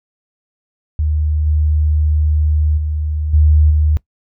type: tone with level steps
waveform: sine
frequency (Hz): 76.2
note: D#2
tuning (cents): -36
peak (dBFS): -13 / -11 / -16 / -7 / -10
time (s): 0.99-3.97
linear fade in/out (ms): 0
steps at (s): 1.46 / 2.77 / 3.33 / 3.7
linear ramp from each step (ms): 10
effects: noise-tail reverb RT60 0.1 s tail -21 dB re dry